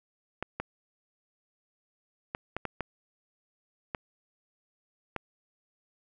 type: clicks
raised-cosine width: 0.5 ms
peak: -17 dBFS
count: 8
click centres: 0.426 / 0.6 / 2.349 / 2.566 / 2.653 / 2.807 / 3.948 / 5.163 s
effects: none